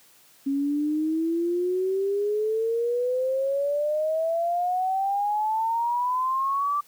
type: exponential sweep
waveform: sine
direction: up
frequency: 273 to 1174.7 Hz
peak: -22 dBFS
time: 0.46-6.81 s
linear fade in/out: 10 ms
effects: white hiss -56 dBFS RMS until 6.87 s + high-pass 100 Hz 12 dB/octave